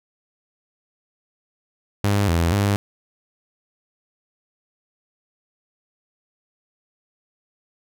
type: tone with pitch steps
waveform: sawtooth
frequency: 101.2 / 84.1 / 101 Hz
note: G#2 / E2 / G#2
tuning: -44 / +35 / -48 cents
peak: -13 dBFS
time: 2.04-2.76 s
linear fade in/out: 0 ms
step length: 240 ms
effects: none